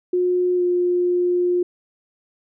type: tone with pitch glide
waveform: sine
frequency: 360 to 355.5 Hz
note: F#4 to F4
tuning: -47 to +31 cents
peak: -16 dBFS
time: 0.13-1.63 s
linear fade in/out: 5 ms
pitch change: -22 cents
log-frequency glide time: 0.56-0.62 s
effects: none